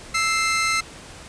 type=tone pair together; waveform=sawtooth; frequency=1318.5 / 2093 Hz; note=E6 / C7; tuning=0 / 0 cents; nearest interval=minor sixth; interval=800 cents; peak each=-19 / -18 dBFS; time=0.14-0.81 s; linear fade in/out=10 ms; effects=pink hiss -41 dBFS RMS until 1.28 s + resampled to 22050 Hz